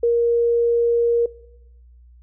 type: tone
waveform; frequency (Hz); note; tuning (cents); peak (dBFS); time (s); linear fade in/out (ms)
sine; 470.3; A#4; +15; -14; 0.03-1.26; 5
effects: noise-tail reverb RT60 0.9 s tail -21 dB re dry + added 60 Hz sine -45 dBFS peak until 2.22 s